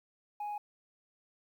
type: tone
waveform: sine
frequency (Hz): 830.6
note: G#5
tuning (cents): 0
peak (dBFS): -33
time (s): 0.4-0.58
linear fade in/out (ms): 5
effects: tanh soft clip ceiling -34 dBFS + 11-bit